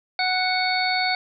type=harmonic tone; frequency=740 Hz; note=F#5; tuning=in tune; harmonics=1 / 2 / 3 / 5 / 6; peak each=-24 / -29 / -25 / -33 / -26 dBFS; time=0.19-1.15 s; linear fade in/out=2 ms; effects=none